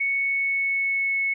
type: tone with pitch glide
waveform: sine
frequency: 2217 to 2200 Hz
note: C#7 to C#7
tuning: 0 to -14 cents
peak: -21 dBFS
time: 0-1.34 s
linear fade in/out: 10 ms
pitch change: -14 cents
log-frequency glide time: 0.12-1.18 s
effects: none